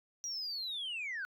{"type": "linear sweep", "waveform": "sine", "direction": "down", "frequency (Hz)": [5810, 1442], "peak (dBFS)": -35, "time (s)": [0.24, 1.25], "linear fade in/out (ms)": 0, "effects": ["tanh soft clip ceiling -34 dBFS"]}